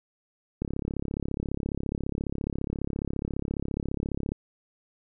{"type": "click train", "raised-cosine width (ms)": 3, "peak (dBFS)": -17, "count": 129, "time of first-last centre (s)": [0.62, 4.319], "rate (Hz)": 34.6, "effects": []}